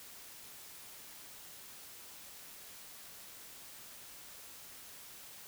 silence, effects white hiss -52 dBFS RMS until 5.47 s

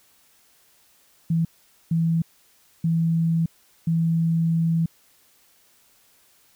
sine tone bursts at uneven times, 164.81 Hz, E3, in tune, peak -18 dBFS, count 4, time 1.3-1.45 / 1.91-2.22 / 2.84-3.46 / 3.87-4.86 s, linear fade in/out 5 ms, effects white hiss -59 dBFS RMS until 6.55 s

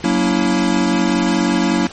square chord, F# dominant seventh, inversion none, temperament equal with one note detuned, 185 / 233.1 / 284.3 / 329.6 Hz, F#3 / A#3 / C#4 / E4, 0 / 0 / +44 / 0 cents, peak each -20 dBFS, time 0.04-1.87 s, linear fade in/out 2 ms, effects pink hiss -36 dBFS RMS until 1.92 s + MP3 32 kbps

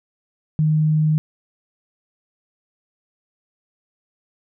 sine tone, 154.6 Hz, D#3, 11 cents flat, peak -14 dBFS, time 0.59-1.18 s, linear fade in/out 0 ms, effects none

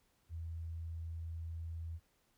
sine tone, 82.41 Hz, E2, in tune, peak -40 dBFS, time 0.29-2 s, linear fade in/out 50 ms, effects pink hiss -75 dBFS RMS until 2.37 s

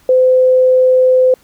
sine tone, 512 Hz, C5, 38 cents flat, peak -6 dBFS, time 0.09-1.34 s, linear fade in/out 2 ms, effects pink hiss -50 dBFS RMS until 1.43 s

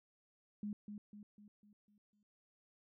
sine tone with echo, 207.7 Hz, G#3, in tune, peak -39 dBFS, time 0.63-0.73 s, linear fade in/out 2 ms, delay 250 ms, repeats 6, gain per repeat -6 dB, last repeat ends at 2.23 s, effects none

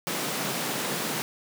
pink high-pass noise, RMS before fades -30 dBFS, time 0.07-1.22 s, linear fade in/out 0 ms, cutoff 140 Hz, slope 48 dB/octave, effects none

